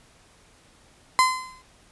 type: tone with exponential decay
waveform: 35% pulse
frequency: 1028 Hz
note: C6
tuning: 31 cents flat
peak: -11 dBFS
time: 1.19-1.62 s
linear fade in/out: 0 ms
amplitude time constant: 93 ms
effects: pink hiss -56 dBFS RMS until 1.91 s + resampled to 24000 Hz